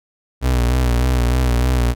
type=tone with vibrato; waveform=35% pulse; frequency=61.74 Hz; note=B1; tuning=in tune; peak=-12 dBFS; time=0.41-1.95 s; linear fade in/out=50 ms; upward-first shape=sine; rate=3.3 Hz; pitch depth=62 cents each way; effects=none